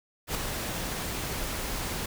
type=noise with ADSR envelope; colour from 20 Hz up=pink; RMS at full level=-28 dBFS; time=0.27-2.06 s; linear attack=77 ms; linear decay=8 ms; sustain=-5 dB; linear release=4 ms; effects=none